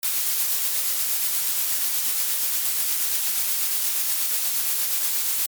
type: noise with tremolo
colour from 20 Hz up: blue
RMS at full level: -22 dBFS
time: 0.03-5.46 s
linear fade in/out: 2 ms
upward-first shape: sine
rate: 8.4 Hz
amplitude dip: 25%
effects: MP3 96 kbps